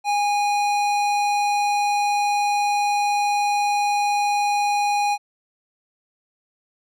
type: tone with hard clipping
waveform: sine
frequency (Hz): 821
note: G#5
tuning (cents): -20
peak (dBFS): -20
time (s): 0.04-5.18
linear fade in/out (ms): 50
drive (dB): 16
effects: none